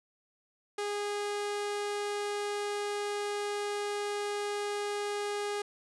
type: tone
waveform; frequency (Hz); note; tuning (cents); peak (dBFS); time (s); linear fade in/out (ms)
sawtooth; 411; G#4; -18; -28; 0.78-5.62; 5
effects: resampled to 24000 Hz